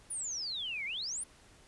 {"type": "exponential two-way sweep", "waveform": "sine", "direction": "down then up", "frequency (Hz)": [9920, 2066, 9920], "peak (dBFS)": -35, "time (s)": [0.1, 1.24], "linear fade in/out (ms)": 10, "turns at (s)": 0.85, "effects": ["pink hiss -60 dBFS RMS until 1.67 s", "resampled to 24000 Hz"]}